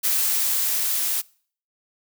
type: noise with level ramp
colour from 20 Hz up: blue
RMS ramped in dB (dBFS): -21 to -24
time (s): 0.03-1.22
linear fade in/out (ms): 20
effects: noise-tail reverb RT60 0.5 s tail -24 dB re dry